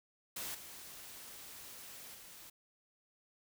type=noise with level steps; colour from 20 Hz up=white; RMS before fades=-42 / -51 / -54 dBFS; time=0.36-2.5 s; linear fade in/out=5 ms; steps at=0.54 / 2.14 s; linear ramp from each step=10 ms; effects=none